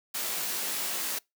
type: noise with comb filter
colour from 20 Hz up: white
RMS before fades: -32 dBFS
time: 0.14-1.19 s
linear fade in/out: 10 ms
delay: 18 ms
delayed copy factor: +0.7
effects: noise-tail reverb RT60 0.2 s tail -25 dB re dry + high-pass 200 Hz 12 dB/octave